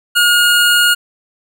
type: tone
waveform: 25% pulse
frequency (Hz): 1431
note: F6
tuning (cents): +42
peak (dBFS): -5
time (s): 0.15-0.95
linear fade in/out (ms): 20
effects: none